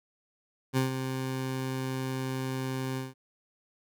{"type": "tone with ADSR envelope", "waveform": "20% pulse", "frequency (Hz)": 131.2, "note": "C3", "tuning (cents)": 5, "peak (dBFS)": -18, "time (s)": [0.73, 3.14], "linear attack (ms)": 40, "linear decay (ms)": 130, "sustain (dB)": -8, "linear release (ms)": 170, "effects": []}